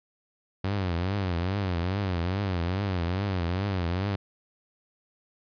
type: tone with vibrato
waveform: sawtooth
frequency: 92.5 Hz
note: F#2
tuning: in tune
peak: -22 dBFS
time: 0.64-4.16 s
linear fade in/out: 5 ms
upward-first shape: triangle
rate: 2.4 Hz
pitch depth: 190 cents each way
effects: resampled to 11025 Hz